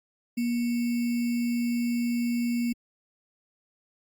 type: tone with sample-and-hold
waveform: sine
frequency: 237.9 Hz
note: A#3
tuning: 35 cents sharp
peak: -24 dBFS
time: 0.37-2.73 s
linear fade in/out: 10 ms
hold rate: 2450 Hz
effects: Opus 48 kbps